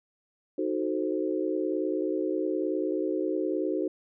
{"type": "chord", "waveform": "sine", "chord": "D# diminished seventh", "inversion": "none", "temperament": "equal", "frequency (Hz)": [311.1, 370, 440, 523.3], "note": ["D#4", "F#4", "A4", "C5"], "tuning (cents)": [0, 0, 0, 0], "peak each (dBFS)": [-30, -30, -34, -34], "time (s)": [0.58, 3.88], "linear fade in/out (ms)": 5, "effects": []}